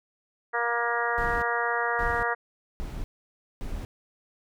harmonic tone, 236.2 Hz, A#3, 23 cents sharp, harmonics 2 / 3 / 4 / 5 / 6 / 7 / 8, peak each -32 / -32 / -32 / -32 / -32 / -32 / -32 dBFS, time 0.53-2.35 s, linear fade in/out 20 ms
brown noise bursts, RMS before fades -33 dBFS, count 4, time 1.18-3.85 s, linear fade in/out 0 ms, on 240 ms, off 570 ms
effects none

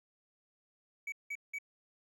triangle tone bursts, 2274 Hz, C#7, 44 cents sharp, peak -35 dBFS, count 3, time 1.07-1.586 s, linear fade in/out 5 ms, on 52 ms, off 180 ms, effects none

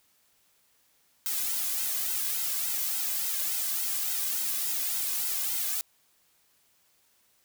blue noise with flanger, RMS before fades -30 dBFS, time 1.26-5.81 s, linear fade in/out 0 ms, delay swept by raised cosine 1.7 to 2.23 ms, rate 3.5 Hz, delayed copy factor -0.9, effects white hiss -67 dBFS RMS until 7.44 s

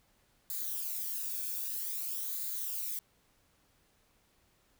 violet noise with flanger, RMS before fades -37 dBFS, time 0.5-2.99 s, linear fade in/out 0 ms, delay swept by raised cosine 0.35 to 1.01 ms, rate 0.52 Hz, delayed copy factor -0.6, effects pink hiss -70 dBFS RMS until 4.79 s

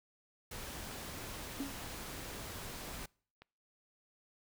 pink noise, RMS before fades -45 dBFS, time 0.51-3.06 s, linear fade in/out 5 ms
sine tone with exponential decay, 276.6 Hz, C#4, 4 cents flat, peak -33 dBFS, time 1.6-1.82 s, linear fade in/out 2 ms, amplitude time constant 47 ms
click, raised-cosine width 0.3 ms, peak -37 dBFS, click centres 3.42 s
effects noise-tail reverb RT60 0.5 s tail -26 dB re dry

